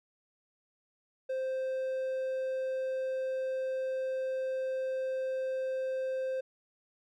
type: tone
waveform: triangle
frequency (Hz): 523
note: C5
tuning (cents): -1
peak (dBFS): -29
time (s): 1.29-6.41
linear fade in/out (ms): 10
effects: none